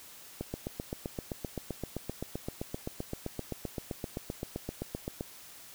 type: click train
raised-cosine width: 2 ms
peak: -21 dBFS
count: 38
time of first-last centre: 0.41-5.209 s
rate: 7.71 Hz
effects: white hiss -51 dBFS RMS until 5.74 s